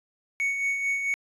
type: tone with tremolo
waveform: triangle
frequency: 2225 Hz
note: C#7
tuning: 6 cents sharp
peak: -21 dBFS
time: 0.4-1.14 s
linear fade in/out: 0 ms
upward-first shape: sine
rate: 4.5 Hz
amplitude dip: 45%
effects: resampled to 24000 Hz

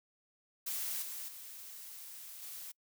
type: noise with level steps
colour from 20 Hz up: blue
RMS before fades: -38 / -43 / -49 / -46 dBFS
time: 0.66-2.72 s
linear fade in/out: 10 ms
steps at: 1.02 / 1.28 / 2.42 s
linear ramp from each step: 5 ms
effects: noise-tail reverb RT60 0.1 s tail -26 dB re dry

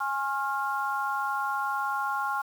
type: tone cluster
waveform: sine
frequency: 827 / 1078 / 1394 Hz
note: G#5 / C#6 / F6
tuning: -8 / -49 / -4 cents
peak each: -31 dBFS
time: 0-2.42 s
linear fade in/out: 10 ms
effects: 8-bit

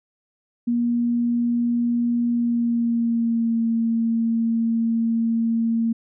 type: tone with pitch glide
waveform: sine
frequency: 237.9 to 228.6 Hz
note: A#3 to A#3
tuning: +35 to -34 cents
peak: -18 dBFS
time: 0.67-5.93 s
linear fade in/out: 10 ms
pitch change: -69 cents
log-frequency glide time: 2.29-3.62 s
effects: none

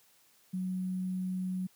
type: tone with sample-and-hold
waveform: sine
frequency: 185 Hz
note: F#3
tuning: in tune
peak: -31 dBFS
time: 0.53-1.67 s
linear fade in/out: 10 ms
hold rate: 11025 Hz
effects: white hiss -65 dBFS RMS until 1.75 s + high-pass 100 Hz 12 dB/octave

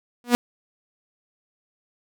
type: tone with exponential growth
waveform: sawtooth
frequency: 242.2 Hz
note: B3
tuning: 34 cents flat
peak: -6 dBFS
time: 0.24-0.35 s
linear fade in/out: 0 ms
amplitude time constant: 22 ms
effects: none

